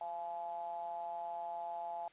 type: ring-modulated tone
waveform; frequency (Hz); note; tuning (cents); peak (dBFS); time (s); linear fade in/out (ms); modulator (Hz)
triangle; 83.6; E2; +25; -34; 0.01-2.08; 0; 769
effects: white hiss -65 dBFS RMS until 2.12 s + resampled to 8000 Hz

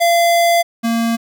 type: tone pair in turn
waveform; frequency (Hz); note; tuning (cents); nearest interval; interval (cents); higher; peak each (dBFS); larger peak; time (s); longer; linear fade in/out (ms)
square; 684 / 230.2; F5 / A#3; -36 / -22; octave + perfect fifth; 1886; first; -11 / -15; first; 0-0.63 / 0.83-1.17; first; 20
effects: none

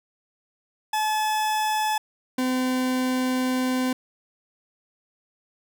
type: tone pair in turn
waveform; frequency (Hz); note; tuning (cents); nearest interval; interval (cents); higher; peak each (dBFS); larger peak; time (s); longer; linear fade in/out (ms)
40% pulse; 860 / 255.7; A5 / C4; -40 / -40; octave + major sixth; 2100; first; -21; neither; 0.93-1.98 / 2.38-3.93; second; 5
effects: none

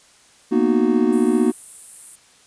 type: chord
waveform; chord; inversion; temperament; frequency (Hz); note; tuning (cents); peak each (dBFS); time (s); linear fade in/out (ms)
triangle; B major seventh; third; just; 231.5 / 246.9 / 308.7 / 370.4; A#3 / B3 / D#4 / F#4; -12 / 0 / -14 / +2; -18; 0.51-1.52; 20
type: high-pass noise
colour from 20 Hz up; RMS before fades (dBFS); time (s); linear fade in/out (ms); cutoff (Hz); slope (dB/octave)
pink; -36; 1.12-2.16; 10; 8600; 48
effects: white hiss -52 dBFS RMS until 2.46 s + resampled to 22050 Hz

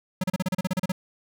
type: tone bursts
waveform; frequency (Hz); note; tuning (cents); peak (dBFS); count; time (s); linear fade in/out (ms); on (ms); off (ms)
square; 185; F#3; 0; -23; 12; 0.21-0.92; 5; 28; 34
effects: none

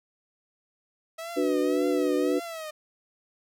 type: tone with vibrato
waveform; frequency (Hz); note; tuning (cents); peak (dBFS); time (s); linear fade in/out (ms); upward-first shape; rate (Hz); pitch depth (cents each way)
sawtooth; 646; E5; -35; -31; 1.18-2.71; 10; triangle; 1.8; 110
type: chord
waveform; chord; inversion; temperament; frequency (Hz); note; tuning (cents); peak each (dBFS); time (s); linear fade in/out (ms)
sine; B minor; first; equal; 293.7 / 370 / 493.9; D4 / F#4 / B4; 0 / 0 / 0; -26 / -27 / -27; 1.36-2.4; 20
effects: none

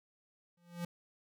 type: tone with exponential growth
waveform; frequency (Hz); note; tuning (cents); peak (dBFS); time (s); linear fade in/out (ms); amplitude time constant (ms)
square; 173.1; F3; -15; -35; 0.57-0.85; 5; 59
effects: none

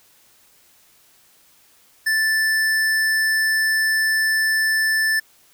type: tone with hard clipping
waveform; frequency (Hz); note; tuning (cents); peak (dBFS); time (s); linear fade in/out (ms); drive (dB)
sine; 1760; A6; 0; -18; 2.06-5.2; 10; 16
effects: white hiss -55 dBFS RMS until 5.53 s

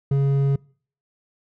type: tone with hard clipping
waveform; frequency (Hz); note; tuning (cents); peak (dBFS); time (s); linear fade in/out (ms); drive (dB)
sine; 138.59; C#3; 0; -18; 0.11-0.56; 5; 6
effects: noise-tail reverb RT60 0.5 s tail -25 dB re dry

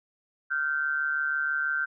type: tone pair together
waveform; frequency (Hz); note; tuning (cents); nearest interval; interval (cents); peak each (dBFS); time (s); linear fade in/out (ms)
sine; 1396.9 / 1543; F6 / G6; 0 / -28; major second; 172; -29 / -27; 0.5-1.86; 20
effects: none

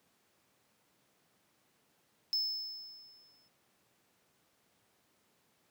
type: tone with exponential decay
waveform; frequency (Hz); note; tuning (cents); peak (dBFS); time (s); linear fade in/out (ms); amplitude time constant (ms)
triangle; 5240; E8; -11; -27; 2.33-3.48; 0; 250
effects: pink hiss -72 dBFS RMS until 5.7 s + high-pass 150 Hz 12 dB/octave

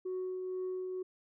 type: tone with tremolo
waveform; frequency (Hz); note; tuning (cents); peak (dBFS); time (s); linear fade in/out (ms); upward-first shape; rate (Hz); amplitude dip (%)
sine; 370; F#4; 0; -32; 0.05-1.03; 10; triangle; 2.1; 35
effects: tanh soft clip ceiling -32 dBFS

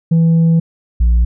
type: tone pair in turn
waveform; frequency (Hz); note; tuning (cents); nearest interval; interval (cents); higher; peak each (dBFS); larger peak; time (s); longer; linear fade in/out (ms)
sine; 164.81 / 58.39; E3 / A#1; 0 / +4; octave + tritone; 1796; first; -5; neither; 0.11-0.6 / 1-1.25; first; 10
effects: tanh soft clip ceiling -7 dBFS

